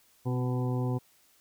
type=harmonic tone with a mistuned harmonic; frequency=125.1 Hz; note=B2; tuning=23 cents sharp; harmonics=1 / 2 / 3 / 4 / 6 / 7 / 8; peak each=-28 / -34 / -38 / -40 / -44 / -45 / -46 dBFS; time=0.25-0.99 s; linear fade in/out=20 ms; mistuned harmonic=2; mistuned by=+29 cents; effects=white hiss -64 dBFS RMS until 1.4 s